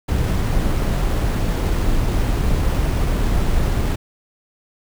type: noise with sample-and-hold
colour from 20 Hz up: brown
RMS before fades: -18 dBFS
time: 0.08-3.96 s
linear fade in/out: 10 ms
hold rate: 11025 Hz
effects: none